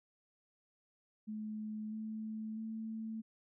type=tone with pitch steps; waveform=sine; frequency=214.8 / 218.2 / 221.6 Hz; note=A3 / A3 / A3; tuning=-41 / -14 / +13 cents; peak=-39 dBFS; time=1.27-3.22 s; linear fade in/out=20 ms; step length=650 ms; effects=none